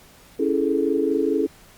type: chord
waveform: sine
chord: A major seventh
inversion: first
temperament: equal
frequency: 277.2 / 329.6 / 415.3 / 440 Hz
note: C#4 / E4 / G#4 / A4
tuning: 0 / 0 / 0 / 0 cents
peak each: -24 dBFS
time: 0.39-1.47 s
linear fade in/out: 10 ms
effects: pink hiss -50 dBFS RMS until 1.77 s + Opus 48 kbps